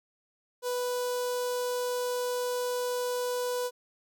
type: tone with notch filter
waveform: sawtooth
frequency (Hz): 493.9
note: B4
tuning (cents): 0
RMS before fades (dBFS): -31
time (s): 0.62-3.71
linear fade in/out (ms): 50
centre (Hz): 2100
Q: 0.8
effects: none